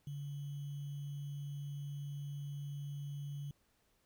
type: tone with sample-and-hold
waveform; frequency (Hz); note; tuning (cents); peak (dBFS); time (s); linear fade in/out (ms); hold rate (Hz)
sine; 142.8; D3; -48; -40; 0.07-3.51; 2; 3150
effects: pink hiss -75 dBFS RMS until 4.05 s